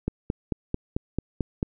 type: click train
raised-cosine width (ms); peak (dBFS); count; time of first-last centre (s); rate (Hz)
3; -12; 8; 0.08-1.629; 4.52
effects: none